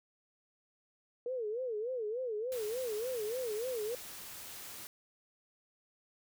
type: tone with vibrato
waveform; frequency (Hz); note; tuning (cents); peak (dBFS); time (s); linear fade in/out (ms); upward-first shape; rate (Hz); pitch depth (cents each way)
sine; 466.2; A#4; 0; -34; 1.26-3.95; 2; sine; 3.4; 190
type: noise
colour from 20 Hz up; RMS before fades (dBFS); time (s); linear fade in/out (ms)
white; -47; 2.52-4.87; 0
effects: none